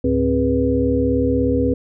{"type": "tone cluster", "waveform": "sine", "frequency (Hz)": [71.2, 107.6, 263.6, 410.8, 487.7], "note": ["C#2", "A2", "C4", "G#4", "B4"], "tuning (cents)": [47, -38, 13, -19, -22], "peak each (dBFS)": [-23, -25, -18, -25, -20], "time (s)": [0.04, 1.74], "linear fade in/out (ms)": 5, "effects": []}